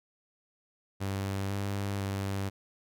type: tone with pitch steps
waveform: sawtooth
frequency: 97.8 / 99.7 / 98.1 Hz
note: G2 / G2 / G2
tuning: -4 / +30 / +2 cents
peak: -27 dBFS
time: 1-2.5 s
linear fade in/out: 20 ms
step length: 500 ms
effects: none